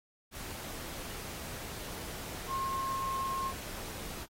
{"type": "tone in noise", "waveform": "sine", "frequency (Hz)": 1071, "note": "C6", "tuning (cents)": 40, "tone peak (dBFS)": -32, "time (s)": [2.47, 3.53], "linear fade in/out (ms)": 50, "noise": "pink", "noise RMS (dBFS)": -43, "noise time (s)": [0.31, 4.27], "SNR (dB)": 8, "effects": ["AAC 48 kbps"]}